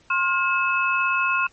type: tone cluster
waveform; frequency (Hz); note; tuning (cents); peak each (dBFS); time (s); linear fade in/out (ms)
sine; 1065 / 1416 / 2592; C6 / F6 / E7; +30 / +23 / -30; -23; 0.1-1.47; 5
effects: pink hiss -57 dBFS RMS until 1.52 s + MP3 32 kbps